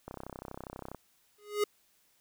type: click train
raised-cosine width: 1 ms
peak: -27 dBFS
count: 29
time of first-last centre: 0.08-0.947 s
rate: 32.3 Hz
type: tone with exponential growth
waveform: square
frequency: 415.3 Hz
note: G#4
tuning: in tune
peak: -24 dBFS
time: 1.38-1.64 s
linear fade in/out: 5 ms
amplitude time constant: 55 ms
effects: white hiss -69 dBFS RMS until 2.2 s